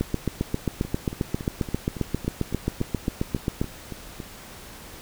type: two click trains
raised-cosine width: 3 ms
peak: -10 / -20 dBFS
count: 28 / 13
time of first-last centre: 0.01-3.615 / 0.85-4.202 s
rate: 7.49 / 3.58 Hz
effects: pink hiss -43 dBFS RMS until 5.01 s